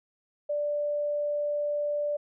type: tone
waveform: sine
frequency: 587.3 Hz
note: D5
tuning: in tune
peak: -26 dBFS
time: 0.49-2.17 s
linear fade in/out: 10 ms
effects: none